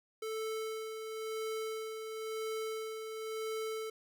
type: tone with tremolo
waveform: square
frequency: 440 Hz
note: A4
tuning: in tune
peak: -36 dBFS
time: 0.22-3.9 s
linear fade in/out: 5 ms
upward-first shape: sine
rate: 0.97 Hz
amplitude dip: 45%
effects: none